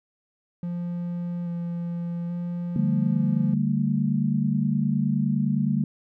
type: tone with vibrato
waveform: triangle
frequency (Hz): 172.9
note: F3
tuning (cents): -17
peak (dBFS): -25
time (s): 0.63-3.54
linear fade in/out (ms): 2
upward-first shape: square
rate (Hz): 0.6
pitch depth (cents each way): 12
type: chord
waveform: sine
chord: D suspended fourth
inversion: none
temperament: equal with one note detuned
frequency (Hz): 146.83 / 196 / 225.5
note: D3 / G3 / A3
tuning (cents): 0 / 0 / +43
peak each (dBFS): -25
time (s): 2.76-5.84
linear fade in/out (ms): 2
effects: none